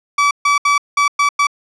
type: tone bursts at uneven times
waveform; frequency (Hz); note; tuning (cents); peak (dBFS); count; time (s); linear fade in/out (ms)
30% pulse; 1149; D6; -38; -8; 6; 0.18-0.31 / 0.45-0.58 / 0.65-0.78 / 0.97-1.08 / 1.19-1.29 / 1.39-1.47; 5
effects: low-pass 6000 Hz 12 dB/octave